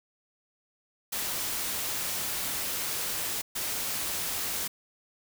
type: noise bursts at uneven times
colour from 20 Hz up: white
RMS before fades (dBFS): -32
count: 2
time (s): 1.12-3.42 / 3.55-4.68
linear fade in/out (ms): 10
effects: none

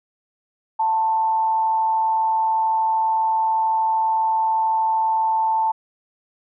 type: tone with amplitude modulation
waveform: sine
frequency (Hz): 887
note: A5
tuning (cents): +14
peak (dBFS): -15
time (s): 0.79-5.72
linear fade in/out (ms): 10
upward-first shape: sine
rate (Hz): 178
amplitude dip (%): 35
effects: none

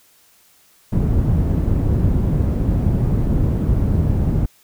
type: low-pass noise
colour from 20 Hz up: white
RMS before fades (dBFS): -17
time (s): 0.92-4.46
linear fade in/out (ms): 10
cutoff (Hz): 140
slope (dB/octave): 12
effects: white hiss -54 dBFS RMS until 4.63 s

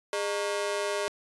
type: ring-modulated tone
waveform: sawtooth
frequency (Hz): 509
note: C5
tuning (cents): -48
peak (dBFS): -21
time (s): 0.13-1.08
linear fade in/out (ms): 0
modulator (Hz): 98.6
effects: resampled to 24000 Hz

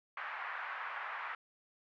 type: band-pass noise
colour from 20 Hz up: pink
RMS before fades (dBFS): -42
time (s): 0.17-1.35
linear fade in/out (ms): 2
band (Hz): 950 to 2000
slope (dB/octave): 24
effects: none

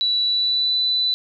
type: tone with pitch glide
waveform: sine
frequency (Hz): 3941 to 3987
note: B7 to B7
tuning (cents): -4 to +16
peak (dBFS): -17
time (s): 0.01-1.14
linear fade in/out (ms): 0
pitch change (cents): +20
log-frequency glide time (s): 0.25-0.77
effects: none

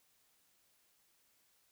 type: silence
effects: white hiss -73 dBFS RMS until 1.71 s

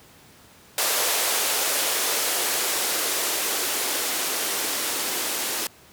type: noise with band-pass filter sweep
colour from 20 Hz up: violet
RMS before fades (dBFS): -25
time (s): 0.78-5.67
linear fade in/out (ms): 2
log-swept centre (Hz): 500 to 300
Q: 1.6
effects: pink hiss -51 dBFS RMS until 5.92 s + high-pass 80 Hz 12 dB/octave

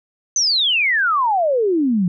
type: exponential sweep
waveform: sine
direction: down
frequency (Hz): 6272 to 170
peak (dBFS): -14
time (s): 0.36-2.08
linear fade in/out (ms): 2
effects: none

